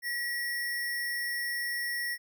sine tone with sample-and-hold, 1921 Hz, B6, 48 cents flat, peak -30 dBFS, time 0.02-2.18 s, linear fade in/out 50 ms, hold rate 7350 Hz, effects none

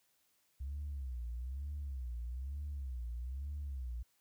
sine tone with vibrato, 65.41 Hz, C2, in tune, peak -37 dBFS, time 0.6-4.03 s, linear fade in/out 10 ms, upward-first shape sine, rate 1.1 Hz, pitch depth 190 cents each way, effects tanh soft clip ceiling -35 dBFS + white hiss -75 dBFS RMS until 4.2 s

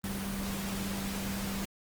sine tone in noise, 196 Hz, G3, in tune, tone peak -35 dBFS, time 0.04-1.65 s, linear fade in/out 0 ms, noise pink, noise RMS -38 dBFS, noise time 0.04-1.65 s, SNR 0 dB, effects Opus 24 kbps

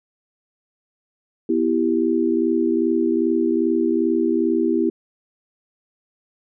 sine chord, E minor, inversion second, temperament equal, 246.9 / 329.6 / 392 Hz, B3 / E4 / G4, 0 / 0 / 0 cents, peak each -22 / -19 / -22 dBFS, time 1.49-4.9 s, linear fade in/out 5 ms, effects none

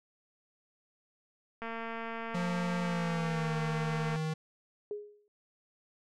click train, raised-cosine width 0.5 ms, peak -25 dBFS, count 580, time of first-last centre 1.62-4.159 s, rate 228 Hz
square tone with pitch glide, 176.6 to 157.33 Hz, F3 to D#3, +20 to +20 cents, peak -32 dBFS, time 2.34-4.34 s, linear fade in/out 10 ms, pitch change -200 cents, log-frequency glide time 2.81-3.54 s
sine tone with exponential decay, 415.3 Hz, G#4, in tune, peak -32 dBFS, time 4.91-5.28 s, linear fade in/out 1 ms, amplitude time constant 80 ms
effects low-pass 7000 Hz 12 dB/octave

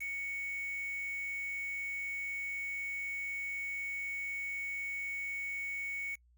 sine tone with quantisation, 2226 Hz, C#7, 7 cents sharp, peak -36 dBFS, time 0-6.16 s, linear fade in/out 20 ms, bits 8, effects noise-tail reverb RT60 0.1 s tail -25 dB re dry + added 60 Hz sine -63 dBFS peak until 6.37 s

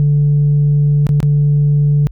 sine tone with dropouts, 145.7 Hz, D3, 13 cents flat, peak -7 dBFS, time 0-2.07 s, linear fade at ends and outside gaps 0 ms, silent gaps 1.068-1.091 / 1.203-1.229 s, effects tanh soft clip ceiling -6 dBFS + added 50 Hz sine -31 dBFS peak until 2.11 s

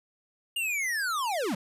square linear sweep, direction down, 2858 to 163.6 Hz, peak -28 dBFS, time 0.56-1.55 s, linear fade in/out 5 ms, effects resampled to 32000 Hz

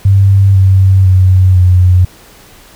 sine tone with pitch steps, 98 / 95.49 / 93.04 / 90.65 Hz, G2 / G2 / F#2 / F#2, 0 / -45 / +10 / -35 cents, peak -3 dBFS, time 0.05-2.05 s, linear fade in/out 5 ms, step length 500 ms, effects pink hiss -39 dBFS RMS until 2.75 s

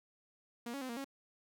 sawtooth tone with pitch steps, 236.6 / 278.1 / 257.7 / 234.4 / 274.2 Hz, A#3 / C#4 / C4 / A#3 / C#4, +26 / +6 / -26 / +10 / -19 cents, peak -36 dBFS, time 0.66-1.045 s, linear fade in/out 5 ms, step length 77 ms, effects none

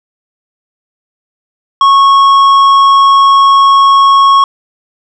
sine tone with tanh clipping, 1100 Hz, C#6, 14 cents flat, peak -4 dBFS, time 1.81-4.44 s, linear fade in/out 2 ms, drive 8 dB, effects none

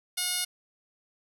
10% pulse tone with band-pass filter, 722 Hz, F#5, 43 cents flat, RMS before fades -30 dBFS, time 0.17-0.45 s, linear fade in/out 10 ms, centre 8000 Hz, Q 1.4, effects none

